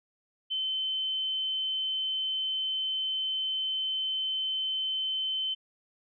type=tone; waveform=sine; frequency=3070 Hz; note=G7; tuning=37 cents flat; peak=-28 dBFS; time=0.5-5.55 s; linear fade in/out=20 ms; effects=none